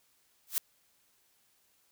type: noise with exponential growth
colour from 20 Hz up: blue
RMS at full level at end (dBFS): -25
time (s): 0.47-0.58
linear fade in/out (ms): 0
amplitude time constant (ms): 23
effects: white hiss -70 dBFS RMS until 1.91 s